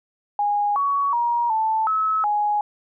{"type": "tone with pitch steps", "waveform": "sine", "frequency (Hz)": [823, 1123, 948, 880, 1293, 833], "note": ["G#5", "C#6", "A#5", "A5", "E6", "G#5"], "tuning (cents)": [-16, 22, 29, 0, -34, 5], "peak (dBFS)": -18, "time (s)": [0.39, 2.61], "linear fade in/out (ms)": 2, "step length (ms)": 370, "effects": []}